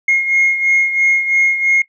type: beating tone pair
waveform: sine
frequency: 2148 / 2151 Hz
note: C7 / C7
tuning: +45 / +47 cents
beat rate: 3 Hz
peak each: -11 / -17 dBFS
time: 0.08-1.82 s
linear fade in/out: 5 ms
effects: noise-tail reverb RT60 0.1 s tail -19 dB re dry + tanh soft clip ceiling -6 dBFS